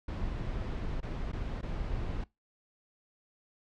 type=noise with dropouts; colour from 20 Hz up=brown; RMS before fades=-35 dBFS; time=0.08-2.24 s; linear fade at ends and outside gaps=5 ms; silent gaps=1.004-1.028 / 1.318-1.33 / 1.613-1.628 s; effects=noise-tail reverb RT60 0.2 s tail -22 dB re dry + low-pass 4000 Hz 12 dB/octave